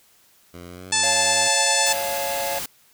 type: tone with pitch glide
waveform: 10% pulse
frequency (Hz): 87.31 to 95.21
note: F2 to G2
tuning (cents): 0 to -50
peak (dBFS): -29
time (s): 0.53-1.49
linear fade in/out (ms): 20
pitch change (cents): +150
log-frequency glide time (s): 0.67-0.95
type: harmonic tone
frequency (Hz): 876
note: A5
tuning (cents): -8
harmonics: 1 / 2 / 3 / 4 / 5 / 6 / 7 / 8 / 9 / 10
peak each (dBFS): -27 / -27 / -27 / -27 / -27 / -27 / -27 / -27 / -27 / -27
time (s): 0.92-1.93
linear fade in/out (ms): 5
type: chord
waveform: square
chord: Db augmented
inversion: none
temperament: just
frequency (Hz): 554.4 / 693 / 866.2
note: Db5 / F5 / A5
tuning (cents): 0 / -14 / -27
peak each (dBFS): -29 / -30 / -31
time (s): 1.03-2.59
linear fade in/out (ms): 5
type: noise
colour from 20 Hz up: white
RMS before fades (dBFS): -30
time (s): 1.86-2.66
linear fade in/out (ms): 5
effects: white hiss -57 dBFS RMS until 2.93 s